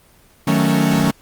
45% pulse chord, D# half-diminished seventh, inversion none, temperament equal, 155.56 / 185 / 220 / 277.2 Hz, D#3 / F#3 / A3 / C#4, 0 / 0 / 0 / 0 cents, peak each -19 dBFS, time 0.47-1.11 s, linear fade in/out 5 ms, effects pink hiss -51 dBFS RMS until 1.21 s + Opus 24 kbps

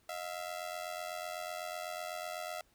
sawtooth ring-modulated tone, 668 Hz, E5, 23 cents sharp, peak -32 dBFS, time 0.09-2.61 s, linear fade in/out 2 ms, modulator 44 Hz, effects pink hiss -70 dBFS RMS until 2.74 s

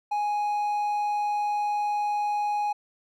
triangle tone, 830.6 Hz, G#5, in tune, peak -22 dBFS, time 0.11-2.73 s, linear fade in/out 10 ms, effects none

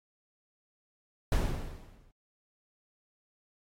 brown noise with exponential decay, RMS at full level -23 dBFS, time 1.32-2.11 s, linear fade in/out 2 ms, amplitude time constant 170 ms, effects AAC 48 kbps

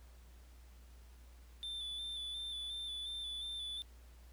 triangle tone with vibrato, 3520 Hz, A7, in tune, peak -39 dBFS, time 1.63-3.82 s, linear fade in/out 0 ms, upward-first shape square, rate 2.8 Hz, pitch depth 24 cents each way, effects added 60 Hz sine -55 dBFS peak until 4.32 s + pink hiss -67 dBFS RMS until 4.32 s

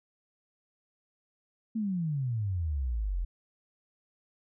sine exponential sweep, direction down, 228.8 to 40.75 Hz, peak -28 dBFS, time 1.75-3.25 s, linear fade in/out 10 ms, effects none

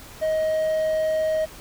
triangle tone, 629 Hz, D#5, 19 cents sharp, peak -18 dBFS, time 0.21-1.46 s, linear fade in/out 20 ms, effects pink hiss -43 dBFS RMS until 1.6 s

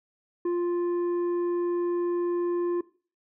sine tone with tanh clipping, 349.2 Hz, F4, in tune, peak -25 dBFS, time 0.45-2.81 s, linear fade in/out 5 ms, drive 6 dB, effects noise-tail reverb RT60 0.4 s tail -19 dB re dry

